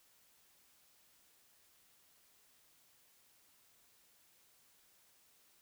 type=silence; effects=white hiss -69 dBFS RMS until 5.61 s